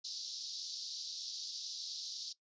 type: band-pass noise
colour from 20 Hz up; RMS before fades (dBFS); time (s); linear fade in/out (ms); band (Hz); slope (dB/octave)
white; -44; 0.04-2.33; 10; 3900 to 5600; 48
effects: noise-tail reverb RT60 0.1 s tail -18 dB re dry + resampled to 16000 Hz